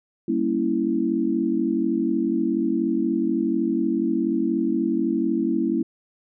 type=chord; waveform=sine; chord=G diminished seventh; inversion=none; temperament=equal; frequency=196 / 233.1 / 277.2 / 329.6 Hz; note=G3 / Bb3 / Db4 / Fb4; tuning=0 / 0 / 0 / 0 cents; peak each=-29 / -25 / -26 / -23 dBFS; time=0.28-5.83 s; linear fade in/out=5 ms; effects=none